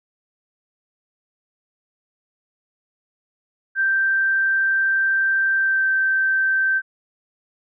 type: tone with pitch glide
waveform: sine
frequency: 1568 to 1555.4 Hz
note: G6 to G6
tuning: 0 to -14 cents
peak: -16 dBFS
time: 3.75-6.82 s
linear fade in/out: 50 ms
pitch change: -14 cents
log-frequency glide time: 5.58-5.87 s
effects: none